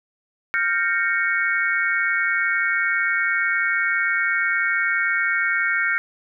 sine chord, G half-diminished seventh, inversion third, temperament equal with one note detuned, 1396.9 / 1568 / 1839 / 2217 Hz, F6 / G6 / Bb6 / Db7, 0 / 0 / -24 / 0 cents, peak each -24 dBFS, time 0.54-5.98 s, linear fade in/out 0 ms, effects none

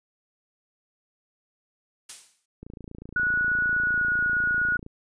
blue noise with exponential decay, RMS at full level -33 dBFS, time 2.09-2.46 s, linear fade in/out 5 ms, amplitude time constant 79 ms
click train, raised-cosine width 3 ms, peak -27 dBFS, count 64, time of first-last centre 2.63-4.864 s, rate 28.2 Hz
sine tone with pitch glide, 1465 to 1454 Hz, F#6 to F#6, -18 to -31 cents, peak -21 dBFS, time 3.16-4.77 s, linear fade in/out 5 ms, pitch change -13 cents, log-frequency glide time 3.78-4.08 s
effects resampled to 22050 Hz

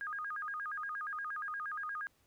sine tone with vibrato, 1419 Hz, F6, 27 cents sharp, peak -37 dBFS, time 0.01-2.07 s, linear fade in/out 0 ms, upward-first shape square, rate 8.5 Hz, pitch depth 240 cents each way, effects pink hiss -72 dBFS RMS until 2.26 s

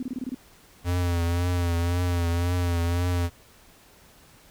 sine tone bursts, 254.5 Hz, C4, 48 cents flat, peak -27 dBFS, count 7, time 0-0.346 s, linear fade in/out 2 ms, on 28 ms, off 25 ms
square tone with vibrato, 87 Hz, F2, 6 cents flat, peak -23 dBFS, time 0.84-3.3 s, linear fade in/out 50 ms, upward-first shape triangle, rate 1.9 Hz, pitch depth 51 cents each way
effects pink hiss -54 dBFS RMS until 4.5 s

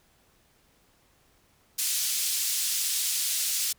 white band-pass noise, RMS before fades -28 dBFS, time 1.78-3.73 s, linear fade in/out 10 ms, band 3700 to 11000 Hz, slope 12 dB/octave, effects pink hiss -64 dBFS RMS until 3.78 s

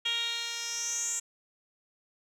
10% pulse tone with band-pass filter sweep, 466.7 Hz, A#4, 2 cents sharp, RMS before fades -33 dBFS, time 0.05-1.2 s, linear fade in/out 10 ms, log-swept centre 3300 to 7500 Hz, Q 6.3, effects none

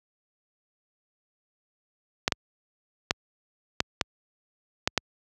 clicks, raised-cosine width 0.2 ms, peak -4 dBFS, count 7, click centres 2.279 / 2.322 / 3.109 / 3.804 / 4.012 / 4.875 / 4.977 s, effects high-pass 60 Hz 12 dB/octave

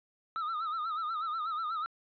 triangle tone with vibrato, 1280 Hz, D#6, 49 cents sharp, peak -30 dBFS, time 0.36-1.86 s, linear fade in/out 0 ms, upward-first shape sine, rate 8.2 Hz, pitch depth 100 cents each way, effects resampled to 11025 Hz + 12-bit

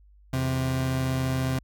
30% pulse tone pair together, 82.5 / 130.77 Hz, E2 / C3, +2 / -1 cents, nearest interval minor sixth, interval 797 cents, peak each -31 / -22 dBFS, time 0.33-1.59 s, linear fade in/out 5 ms, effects added 50 Hz sine -52 dBFS peak until 1.63 s

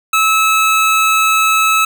25% pulse tone, 1300 Hz, E6, 24 cents flat, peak -6 dBFS, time 0.13-1.85 s, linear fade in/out 5 ms, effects none

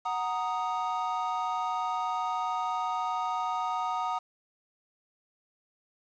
triangle chord, D# minor, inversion first, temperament equal, 740 / 932.3 / 1244.5 Hz, F#5 / A#5 / D#6, 0 / 0 / 0 cents, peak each -31 dBFS, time 0.05-4.19 s, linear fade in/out 10 ms, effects resampled to 16000 Hz + 9-bit

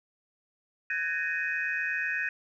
sine tone cluster, 1515 / 1663 / 1835 / 2508 Hz, F#6 / G#6 / A#6 / D#7, +40 / +2 / -28 / +13 cents, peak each -35 / -33 / -32 / -33 dBFS, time 0.9-2.29 s, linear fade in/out 2 ms, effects tanh soft clip ceiling -17 dBFS

